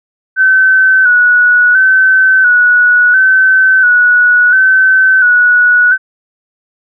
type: tone with vibrato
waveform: sine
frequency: 1498 Hz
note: F#6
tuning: 21 cents sharp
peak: -4 dBFS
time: 0.36-5.98 s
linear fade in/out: 50 ms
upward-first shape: square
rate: 0.72 Hz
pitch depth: 38 cents each way
effects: none